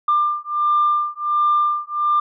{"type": "beating tone pair", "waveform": "sine", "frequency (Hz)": [1193, 1194.4], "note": ["D6", "D6"], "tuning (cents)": [27, 29], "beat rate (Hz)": 1.4, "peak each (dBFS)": -18, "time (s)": [0.08, 2.2], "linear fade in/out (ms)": 5, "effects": ["tanh soft clip ceiling -9 dBFS"]}